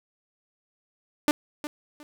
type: tone with echo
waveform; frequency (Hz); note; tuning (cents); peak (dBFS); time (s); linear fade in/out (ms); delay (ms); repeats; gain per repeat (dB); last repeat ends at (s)
sawtooth; 297.7; D4; +24; -14; 1.28-1.31; 0; 360; 2; -13; 2.03
effects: none